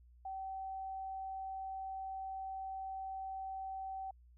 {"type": "tone", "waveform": "sine", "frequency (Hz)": 768, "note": "G5", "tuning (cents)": -36, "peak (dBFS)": -40, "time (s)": [0.25, 4.11], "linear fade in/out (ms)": 5, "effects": ["added 60 Hz sine -59 dBFS peak until 4.37 s"]}